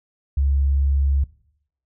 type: tone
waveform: sine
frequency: 69.3 Hz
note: C#2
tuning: in tune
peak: -16 dBFS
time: 0.37-1.24 s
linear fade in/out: 5 ms
effects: noise-tail reverb RT60 0.7 s tail -19 dB re dry